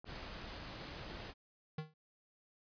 click, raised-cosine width 1 ms, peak -37 dBFS, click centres 0.044 s
pink noise, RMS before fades -47 dBFS, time 0.05-1.34 s, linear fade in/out 50 ms
square tone with exponential decay, 155.56 Hz, D#3, in tune, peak -37 dBFS, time 1.78-1.94 s, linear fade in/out 5 ms, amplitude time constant 34 ms
effects resampled to 11025 Hz

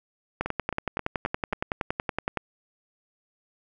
two click trains, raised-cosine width 0.5 ms, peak -11 / -15 dBFS, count 22 / 5, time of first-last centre 0.41-2.373 / 0.46-1.527 s, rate 10.7 / 3.75 Hz, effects none

